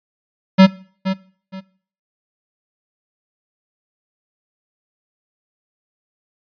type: tone with echo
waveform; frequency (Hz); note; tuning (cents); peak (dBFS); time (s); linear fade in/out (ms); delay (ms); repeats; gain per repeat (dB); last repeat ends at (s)
square; 190; F#3; +46; -5; 0.58-0.67; 20; 470; 2; -12; 1.61
effects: noise-tail reverb RT60 0.5 s tail -21 dB re dry + resampled to 11025 Hz